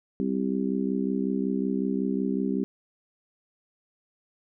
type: harmonic tone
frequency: 65.41 Hz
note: C2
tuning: in tune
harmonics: 3 / 4 / 5 / 6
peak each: -28 / -28 / -34 / -32 dBFS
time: 0.2-2.64 s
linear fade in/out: 0 ms
effects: none